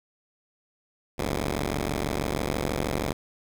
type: tone pair together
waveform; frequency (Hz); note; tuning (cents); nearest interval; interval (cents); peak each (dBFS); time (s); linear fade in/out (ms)
5% pulse; 46.21 / 72.7; F#1 / D2; -1 / -17; minor sixth; 784; -18; 1.18-3.13; 10
effects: none